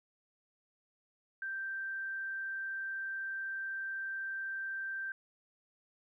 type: tone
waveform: sine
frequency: 1568 Hz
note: G6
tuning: in tune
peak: -36 dBFS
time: 1.42-5.12 s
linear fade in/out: 2 ms
effects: 13-bit